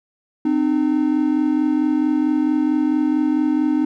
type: tone pair together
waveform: triangle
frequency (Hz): 259.8 / 304.3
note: C4 / D#4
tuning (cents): -12 / -38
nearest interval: minor third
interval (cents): 274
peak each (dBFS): -18 / -15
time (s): 0.45-3.85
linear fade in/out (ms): 5
effects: none